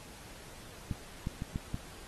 clicks, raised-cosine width 5 ms, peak -21 dBFS, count 5, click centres 0.912 / 1.271 / 1.421 / 1.559 / 1.744 s, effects pink hiss -51 dBFS RMS until 2.07 s + AAC 32 kbps

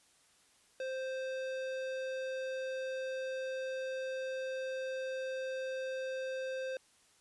sine tone with hard clipping, 523.3 Hz, C5, in tune, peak -38 dBFS, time 0.8-6.77 s, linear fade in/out 2 ms, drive 15 dB, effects white hiss -67 dBFS RMS until 7.2 s + resampled to 24000 Hz

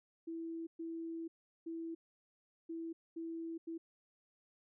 sine tone bursts at uneven times, 329.6 Hz, E4, in tune, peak -40 dBFS, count 6, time 0.27-0.67 / 0.79-1.28 / 1.66-1.95 / 2.69-2.93 / 3.16-3.58 / 3.67-3.78 s, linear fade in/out 10 ms, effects none

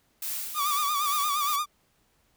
blue noise with tremolo, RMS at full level -32 dBFS, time 0.22-1.56 s, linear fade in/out 2 ms, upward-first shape sine, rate 2.4 Hz, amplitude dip 45%
45% pulse tone with vibrato, 1174.7 Hz, D6, in tune, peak -25 dBFS, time 0.54-1.66 s, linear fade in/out 50 ms, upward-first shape sine, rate 8.6 Hz, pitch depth 74 cents each way
effects pink hiss -68 dBFS RMS until 2.36 s

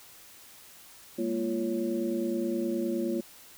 sine tone cluster, 204.6 / 234.3 / 344.3 / 554 Hz, G#3 / A#3 / F4 / C#5, -26 / +9 / -25 / -1 cents, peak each -36 / -32 / -30 / -37 dBFS, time 1.18-3.21 s, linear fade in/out 10 ms, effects white hiss -52 dBFS RMS until 3.57 s

